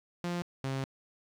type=tone pair in turn; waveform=sawtooth; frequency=174.61 / 134.24 Hz; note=F3 / C3; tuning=0 / +45 cents; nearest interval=perfect fourth; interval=455 cents; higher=first; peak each=-28 dBFS; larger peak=neither; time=0.24-0.42 / 0.64-0.84 s; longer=second; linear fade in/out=0 ms; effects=low-pass 7000 Hz 12 dB/octave + 10-bit